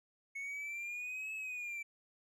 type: exponential two-way sweep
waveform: triangle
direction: up then down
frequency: 2197 to 2600 to 2322 Hz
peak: -38 dBFS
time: 0.35-1.83 s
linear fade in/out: 10 ms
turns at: 1.34 s
effects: none